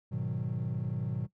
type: chord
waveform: triangle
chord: G# minor seventh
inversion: none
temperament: equal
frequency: 103.83 / 123.47 / 155.56 / 185 Hz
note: G#2 / B2 / D#3 / F#3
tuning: 0 / 0 / 0 / 0 cents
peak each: -36 / -32 / -35 / -36 dBFS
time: 0.11-1.27 s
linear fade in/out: 20 ms
effects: noise-tail reverb RT60 0.1 s tail -17 dB re dry + tanh soft clip ceiling -23 dBFS